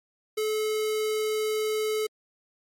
square tone with notch filter, 431.2 Hz, A4, 35 cents flat, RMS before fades -27 dBFS, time 0.37-2.07 s, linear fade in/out 10 ms, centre 1000 Hz, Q 1.1, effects MP3 64 kbps

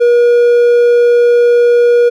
triangle tone, 479.1 Hz, A#4, 47 cents sharp, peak -3 dBFS, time 0-2.1 s, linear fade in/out 20 ms, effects none

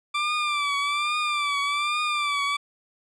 20% pulse tone with vibrato, 1174.7 Hz, D6, in tune, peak -18 dBFS, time 0.14-2.57 s, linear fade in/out 10 ms, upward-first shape triangle, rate 1.2 Hz, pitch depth 74 cents each way, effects low-pass 6000 Hz 12 dB/octave

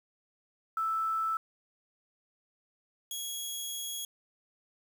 sine / 15% pulse tone pair in turn, 1318.5 / 3322 Hz, E6 / G#7, 0 / 0 cents, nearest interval octave + major third, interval 1600 cents, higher second, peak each -28 dBFS, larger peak neither, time 0.77-1.37 / 3.11-4.05 s, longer second, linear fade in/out 2 ms, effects 9-bit

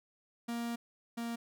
45% pulse tone pair in turn, 234.8 / 233.4 Hz, A#3 / A#3, +13 / +2 cents, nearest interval unison, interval 11 cents, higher first, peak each -35 / -36 dBFS, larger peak first, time 0.48-0.76 / 1.17-1.36 s, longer first, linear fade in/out 10 ms, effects none

